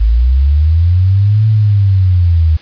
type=linear two-way sweep; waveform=sine; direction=up then down; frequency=51.91 to 110 to 77.6 Hz; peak=-6 dBFS; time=0-2.57 s; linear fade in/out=10 ms; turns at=1.47 s; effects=white hiss -38 dBFS RMS until 2.61 s + resampled to 11025 Hz